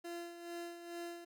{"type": "tone with tremolo", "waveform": "30% pulse", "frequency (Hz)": 343, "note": "F4", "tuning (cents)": -31, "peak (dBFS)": -39, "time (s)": [0.04, 1.25], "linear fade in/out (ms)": 10, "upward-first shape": "sine", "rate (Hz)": 2.3, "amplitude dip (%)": 60, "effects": []}